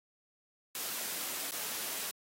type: noise with dropouts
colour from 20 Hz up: white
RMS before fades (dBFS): -38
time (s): 0.75-2.11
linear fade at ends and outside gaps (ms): 1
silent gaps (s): 1.51-1.52
effects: high-pass 200 Hz 12 dB/octave + AAC 48 kbps